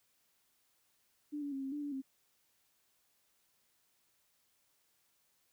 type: tone with pitch steps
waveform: sine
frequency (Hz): 295 / 285.8 / 270.9 / 268.7 / 293.6 / 288.4 / 267.4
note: D4 / D4 / C#4 / C4 / D4 / D4 / C4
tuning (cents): +8 / -47 / -40 / +46 / 0 / -31 / +38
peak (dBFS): -37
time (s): 1.32-2.02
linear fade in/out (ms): 20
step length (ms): 100
effects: white hiss -75 dBFS RMS until 5.52 s